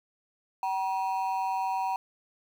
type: ring-modulated tone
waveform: triangle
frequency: 860 Hz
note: A5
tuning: 40 cents flat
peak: -22 dBFS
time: 0.63-1.96 s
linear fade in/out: 0 ms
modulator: 95.5 Hz
effects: 9-bit